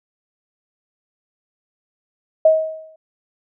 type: tone with exponential decay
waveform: sine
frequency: 634 Hz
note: D#5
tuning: 32 cents sharp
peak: -6 dBFS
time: 2.45-2.96 s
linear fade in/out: 5 ms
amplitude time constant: 110 ms
effects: none